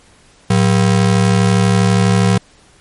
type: ring-modulated tone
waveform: square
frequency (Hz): 146.9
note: D3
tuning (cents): +1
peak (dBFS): -7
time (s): 0.5-2.38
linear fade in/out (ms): 5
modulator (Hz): 36.2
effects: pink hiss -48 dBFS RMS until 2.8 s + MP3 48 kbps